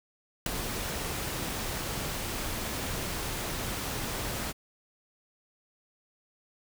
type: noise with ADSR envelope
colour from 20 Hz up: pink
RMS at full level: -23 dBFS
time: 0.46-4.53 s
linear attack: 4 ms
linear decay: 4 ms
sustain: -11 dB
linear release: 29 ms
effects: none